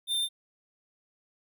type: tone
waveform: square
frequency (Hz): 3594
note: A7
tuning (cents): +36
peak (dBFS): -27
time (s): 0.07-0.29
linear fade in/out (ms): 50
effects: none